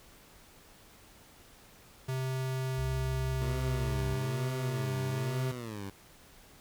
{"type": "tone", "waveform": "square", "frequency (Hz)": 130.81, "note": "C3", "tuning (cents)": 0, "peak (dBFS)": -32, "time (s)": [2.08, 5.52], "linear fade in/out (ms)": 10}
{"type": "tone with pitch glide", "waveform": "sine", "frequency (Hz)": [65.41, 64.96], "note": ["C2", "C2"], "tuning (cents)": [0, -12], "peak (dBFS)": -34, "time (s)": [2.77, 4.16], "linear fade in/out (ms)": 20, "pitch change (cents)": -12, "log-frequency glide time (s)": [3.94, 4.05]}
{"type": "tone with vibrato", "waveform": "15% pulse", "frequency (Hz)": 111.9, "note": "A2", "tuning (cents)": 30, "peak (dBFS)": -32, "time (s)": [3.41, 5.9], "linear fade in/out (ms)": 5, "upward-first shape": "sine", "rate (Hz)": 1.1, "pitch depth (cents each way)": 240}
{"effects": ["pink hiss -57 dBFS RMS until 6.6 s"]}